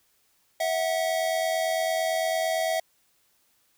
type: tone pair together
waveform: square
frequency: 651.1 / 740 Hz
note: E5 / F#5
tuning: -22 / 0 cents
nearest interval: major second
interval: 222 cents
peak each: -26 / -30 dBFS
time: 0.6-2.8 s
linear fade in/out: 5 ms
effects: white hiss -67 dBFS RMS until 3.77 s